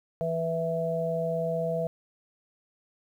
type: harmonic tone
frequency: 164.81 Hz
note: E3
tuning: in tune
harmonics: 1 / 3 / 4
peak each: -32 / -31 / -29 dBFS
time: 0.21-1.87 s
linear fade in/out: 0 ms
effects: 10-bit